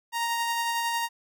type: tone with tremolo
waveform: sawtooth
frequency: 932.3 Hz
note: A#5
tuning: in tune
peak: -21 dBFS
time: 0.12-1.09 s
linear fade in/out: 50 ms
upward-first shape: sine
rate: 11 Hz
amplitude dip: 25%
effects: none